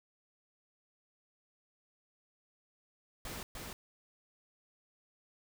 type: noise with echo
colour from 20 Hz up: pink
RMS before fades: -43 dBFS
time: 3.25-3.43 s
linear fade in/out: 2 ms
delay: 300 ms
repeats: 1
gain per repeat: -2 dB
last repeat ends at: 3.73 s
effects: none